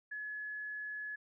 sine tone, 1701 Hz, G#6, 41 cents sharp, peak -39 dBFS, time 0.11-1.16 s, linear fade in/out 10 ms, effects none

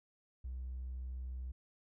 triangle tone, 63.3 Hz, B1, 43 cents sharp, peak -36 dBFS, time 0.44-1.52 s, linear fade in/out 10 ms, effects tanh soft clip ceiling -37 dBFS

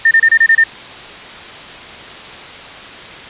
sine tone bursts, 1810 Hz, A6, 48 cents sharp, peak -5 dBFS, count 7, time 0.05-0.639 s, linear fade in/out 5 ms, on 61 ms, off 27 ms, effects white hiss -31 dBFS RMS until 3.29 s + resampled to 8000 Hz

